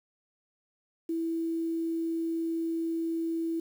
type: tone with quantisation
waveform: sine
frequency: 329.6 Hz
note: E4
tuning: in tune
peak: -28 dBFS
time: 1.09-3.6 s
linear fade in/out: 5 ms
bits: 9
effects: none